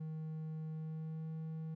triangle tone with pitch glide, 157.5 to 159.42 Hz, D#3 to D#3, +21 to +42 cents, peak -38 dBFS, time 0-1.75 s, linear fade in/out 10 ms, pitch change +21 cents, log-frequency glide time 0.73-1.29 s, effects none

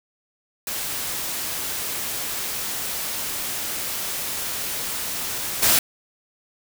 white noise with level steps, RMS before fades -28 / -17 dBFS, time 0.67-5.79 s, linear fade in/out 2 ms, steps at 5.62 s, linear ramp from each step 10 ms, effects none

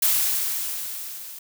blue noise with level ramp, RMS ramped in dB -19 to -39 dBFS, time 0.02-1.39 s, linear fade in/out 5 ms, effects none

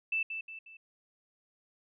sine tone with echo, 2647 Hz, E7, 7 cents sharp, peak -28 dBFS, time 0.12-0.23 s, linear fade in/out 5 ms, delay 180 ms, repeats 3, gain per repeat -7 dB, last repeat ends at 0.77 s, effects none

